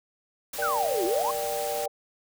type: noise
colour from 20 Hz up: white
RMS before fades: -36 dBFS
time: 0.53-1.86 s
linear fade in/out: 5 ms
type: chord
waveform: sine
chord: G minor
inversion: first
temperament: just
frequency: 470.4 / 588 / 784 Hz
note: Bb4 / D5 / G5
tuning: +16 / +2 / 0 cents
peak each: -34 / -31 / -32 dBFS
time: 0.58-1.88 s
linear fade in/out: 10 ms
type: exponential two-way sweep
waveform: sine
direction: down then up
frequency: 1568 to 330 to 1123 Hz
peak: -25 dBFS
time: 0.62-1.31 s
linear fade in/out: 5 ms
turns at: 1.05 s
effects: none